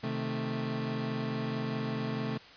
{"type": "chord", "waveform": "30% pulse", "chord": "A diminished", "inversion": "first", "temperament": "equal", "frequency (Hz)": [130.81, 155.56, 220], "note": ["C3", "Eb3", "A3"], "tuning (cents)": [0, 0, 0], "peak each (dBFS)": [-33, -37, -32], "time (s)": [0.03, 2.38], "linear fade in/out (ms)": 10, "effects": ["white hiss -52 dBFS RMS until 2.56 s", "resampled to 11025 Hz"]}